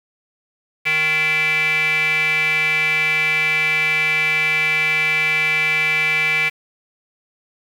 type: tone with band-pass filter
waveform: square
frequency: 155.56 Hz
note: D#3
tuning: in tune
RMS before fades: -18 dBFS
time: 0.85-6.5 s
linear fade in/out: 20 ms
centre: 2300 Hz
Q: 9.5
effects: 7-bit